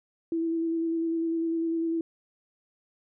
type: tone with vibrato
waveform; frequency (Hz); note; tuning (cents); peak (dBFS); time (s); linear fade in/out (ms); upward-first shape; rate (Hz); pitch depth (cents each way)
sine; 329.6; E4; 0; -25; 0.32-2.01; 2; square; 10; 14
effects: none